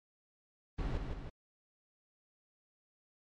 brown noise with echo, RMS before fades -36 dBFS, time 0.78-0.98 s, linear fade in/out 10 ms, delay 160 ms, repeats 2, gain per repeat -4 dB, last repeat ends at 1.3 s, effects low-pass 4000 Hz 12 dB/octave + MP3 64 kbps

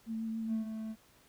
sine tone with vibrato, 223.7 Hz, A3, 29 cents sharp, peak -34 dBFS, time 0.06-0.67 s, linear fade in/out 50 ms, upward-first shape triangle, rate 7 Hz, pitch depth 20 cents each way
triangle tone, 220 Hz, A3, in tune, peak -35 dBFS, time 0.47-0.96 s, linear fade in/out 50 ms
effects pink hiss -64 dBFS RMS until 1.28 s

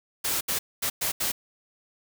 white noise bursts at uneven times, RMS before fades -27 dBFS, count 5, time 0.24-0.41 / 0.48-0.59 / 0.82-0.9 / 1.01-1.12 / 1.2-1.32 s, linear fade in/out 10 ms, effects none

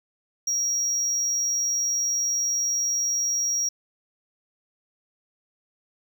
triangle tone, 5660 Hz, F8, 22 cents sharp, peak -21 dBFS, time 0.47-3.69 s, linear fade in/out 5 ms, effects none

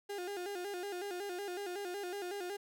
35% pulse tone with vibrato, 380 Hz, F#4, 46 cents sharp, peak -37 dBFS, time 0.09-2.57 s, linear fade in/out 10 ms, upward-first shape square, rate 5.4 Hz, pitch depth 110 cents each way, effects none

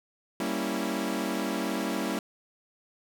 sawtooth chord, G diminished seventh, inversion none, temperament equal, 196 / 233.1 / 277.2 / 329.6 Hz, G3 / Bb3 / Db4 / Fb4, 0 / 0 / 0 / 0 cents, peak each -30 dBFS, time 0.4-2.19 s, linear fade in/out 2 ms, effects none

